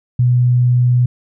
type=tone; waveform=sine; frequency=123.47 Hz; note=B2; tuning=in tune; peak=-9 dBFS; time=0.19-1.06 s; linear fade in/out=5 ms; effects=none